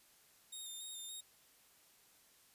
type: tone with vibrato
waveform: 15% pulse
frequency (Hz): 3674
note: A#7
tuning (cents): -26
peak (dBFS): -39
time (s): 0.52-1.21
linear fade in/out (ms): 10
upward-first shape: square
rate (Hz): 3.5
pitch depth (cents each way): 26
effects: white hiss -67 dBFS RMS until 2.54 s + resampled to 32000 Hz